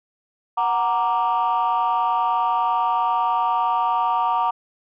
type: chord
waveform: sine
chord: Gb augmented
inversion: none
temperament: equal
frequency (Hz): 740 / 932.3 / 1174.7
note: Gb5 / Bb5 / D6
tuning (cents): 0 / 0 / 0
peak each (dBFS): -22 / -19 / -22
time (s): 0.57-4.51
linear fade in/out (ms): 10
effects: tanh soft clip ceiling -13 dBFS